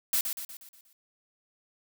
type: noise with echo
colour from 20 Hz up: blue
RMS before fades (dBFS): -26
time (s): 0.13-0.21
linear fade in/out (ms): 2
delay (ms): 120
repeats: 6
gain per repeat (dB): -6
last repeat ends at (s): 0.93
effects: none